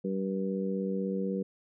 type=harmonic tone; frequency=96.2 Hz; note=G2; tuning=32 cents flat; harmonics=2 / 3 / 4 / 5; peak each=-31 / -40 / -37 / -35 dBFS; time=0.04-1.43 s; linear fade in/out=10 ms; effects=none